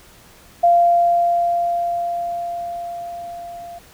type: tone with level ramp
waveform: sine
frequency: 692 Hz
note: F5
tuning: 16 cents flat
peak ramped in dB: -9 to -32 dBFS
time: 0.63-3.79 s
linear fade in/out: 10 ms
effects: pink hiss -47 dBFS RMS until 3.93 s